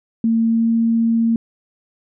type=tone with pitch glide; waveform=sine; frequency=227.1 to 228.8 Hz; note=A#3 to A#3; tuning=-45 to -32 cents; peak=-13 dBFS; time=0.24-1.36 s; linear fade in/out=2 ms; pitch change=+13 cents; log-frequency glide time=0.43-0.7 s; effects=none